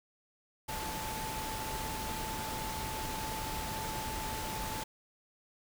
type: tone in noise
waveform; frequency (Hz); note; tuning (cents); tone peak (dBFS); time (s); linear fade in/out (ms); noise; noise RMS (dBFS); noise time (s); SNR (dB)
sine; 876; A5; -8; -40; 0.68-4.84; 10; pink; -39; 0.68-4.84; -4
effects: none